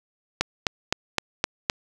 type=click train; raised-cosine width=0.2 ms; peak=-3 dBFS; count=6; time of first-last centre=0.41-1.699 s; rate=3.88 Hz; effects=7-bit